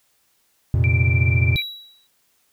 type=chord; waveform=triangle; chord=F suspended fourth; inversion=none; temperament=just; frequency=87.31 / 116.41 / 130.96 Hz; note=F2 / Bb2 / C3; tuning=0 / -2 / +2 cents; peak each=-16 / -17 / -20 dBFS; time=0.74-1.56 s; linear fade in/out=0 ms
type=tone with tremolo; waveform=sine; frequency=2349 Hz; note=D7; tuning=in tune; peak=-20 dBFS; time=0.84-1.62 s; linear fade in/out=0 ms; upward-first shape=sine; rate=19 Hz; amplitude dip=75%
type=tone with exponential decay; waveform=triangle; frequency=3892 Hz; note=B7; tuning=26 cents flat; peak=-19 dBFS; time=1.56-2.07 s; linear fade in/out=0 ms; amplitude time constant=110 ms
effects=white hiss -64 dBFS RMS until 2.52 s